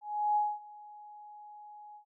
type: tone with ADSR envelope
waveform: sine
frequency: 837 Hz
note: G#5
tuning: 13 cents sharp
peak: -24 dBFS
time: 0.01-2.05 s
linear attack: 350 ms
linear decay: 230 ms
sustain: -23 dB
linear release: 95 ms
effects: none